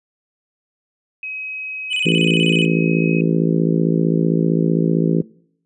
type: tone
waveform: sine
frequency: 2541 Hz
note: D#7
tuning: 36 cents sharp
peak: -25 dBFS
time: 1.23-3.21 s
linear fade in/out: 2 ms
type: tone with vibrato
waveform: triangle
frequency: 2740 Hz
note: F7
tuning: 34 cents flat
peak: -17 dBFS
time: 1.9-2.66 s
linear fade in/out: 20 ms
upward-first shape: square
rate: 16 Hz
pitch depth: 150 cents each way
type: harmonic tone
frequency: 55.5 Hz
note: A1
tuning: 16 cents sharp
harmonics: 3 / 4 / 5 / 6 / 7 / 8 / 9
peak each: -17 / -23 / -22 / -23 / -23 / -27 / -29 dBFS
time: 2.05-5.22 s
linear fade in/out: 10 ms
effects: noise-tail reverb RT60 0.7 s tail -24 dB re dry + resampled to 24000 Hz